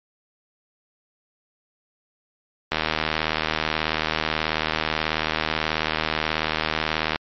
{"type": "click train", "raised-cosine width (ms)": 0.3, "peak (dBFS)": -5, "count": 349, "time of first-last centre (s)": [2.72, 7.159], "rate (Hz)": 78.4, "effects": ["MP3 32 kbps"]}